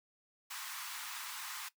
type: high-pass noise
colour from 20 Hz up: pink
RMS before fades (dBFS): -44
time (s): 0.5-1.69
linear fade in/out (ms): 10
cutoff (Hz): 910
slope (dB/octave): 48
effects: noise-tail reverb RT60 0.1 s tail -17 dB re dry